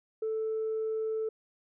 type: tone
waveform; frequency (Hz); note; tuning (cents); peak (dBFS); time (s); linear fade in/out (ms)
sine; 440; A4; 0; -28; 0.22-1.29; 5
effects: tanh soft clip ceiling -26 dBFS